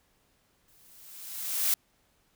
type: noise with exponential growth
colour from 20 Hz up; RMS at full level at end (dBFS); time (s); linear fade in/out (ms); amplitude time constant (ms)
blue; -24; 0.68-1.74; 2; 230
effects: pink hiss -69 dBFS RMS until 2.35 s